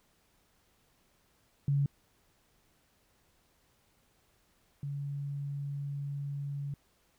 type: tone pair in turn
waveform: sine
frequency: 141 / 141.71 Hz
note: C#3 / C#3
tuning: +30 / +39 cents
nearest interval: unison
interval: 9 cents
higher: second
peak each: -25 / -34 dBFS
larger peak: first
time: 1.68-1.86 / 4.83-6.74 s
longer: second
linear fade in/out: 2 ms
effects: pink hiss -70 dBFS RMS until 7.18 s